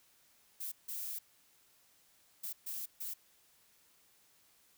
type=noise bursts at uneven times; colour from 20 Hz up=violet; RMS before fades=-41 dBFS; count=5; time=0.6-0.72 / 0.88-1.19 / 2.43-2.53 / 2.66-2.86 / 3-3.14 s; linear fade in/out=10 ms; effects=white hiss -68 dBFS RMS until 4.77 s